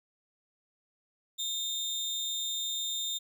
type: tone with amplitude modulation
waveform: 30% pulse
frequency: 3634 Hz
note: A#7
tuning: 45 cents flat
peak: -27 dBFS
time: 1.38-3.19 s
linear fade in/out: 20 ms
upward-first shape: sine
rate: 274 Hz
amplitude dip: 45%
effects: none